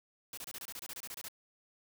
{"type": "noise bursts", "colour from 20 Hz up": "white", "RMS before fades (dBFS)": -44, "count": 14, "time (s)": [0.33, 1.284], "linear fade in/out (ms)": 2, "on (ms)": 44, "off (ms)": 26, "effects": []}